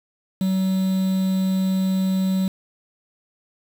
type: tone with quantisation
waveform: triangle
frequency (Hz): 189.3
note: F#3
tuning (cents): +40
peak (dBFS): -16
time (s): 0.41-2.48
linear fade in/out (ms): 2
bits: 6
effects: none